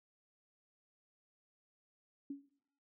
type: tone with exponential decay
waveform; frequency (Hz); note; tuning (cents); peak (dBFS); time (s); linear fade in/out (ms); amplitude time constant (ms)
sine; 280; C#4; +18; -37; 2.3-2.49; 5; 40
effects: noise-tail reverb RT60 0.7 s tail -21 dB re dry